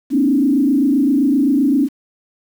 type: tone with frequency modulation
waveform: sine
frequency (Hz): 275.5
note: C#4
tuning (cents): -11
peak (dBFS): -11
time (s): 0.1-1.89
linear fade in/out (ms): 50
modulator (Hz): 27.7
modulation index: 1.2
effects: 7-bit